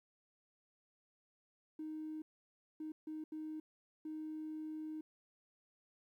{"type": "tone bursts at uneven times", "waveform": "triangle", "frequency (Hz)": 311.1, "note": "D#4", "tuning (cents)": 0, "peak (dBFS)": -38, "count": 5, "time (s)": [[1.79, 2.22], [2.8, 2.92], [3.07, 3.24], [3.32, 3.6], [4.05, 5.01]], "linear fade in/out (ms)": 5, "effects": ["tanh soft clip ceiling -39 dBFS", "13-bit"]}